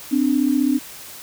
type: tone pair together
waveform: sine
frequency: 258.2 / 293.7 Hz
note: C4 / D4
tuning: -23 / 0 cents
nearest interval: major second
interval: 223 cents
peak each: -18 dBFS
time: 0.11-0.79 s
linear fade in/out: 20 ms
effects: white hiss -38 dBFS RMS until 1.22 s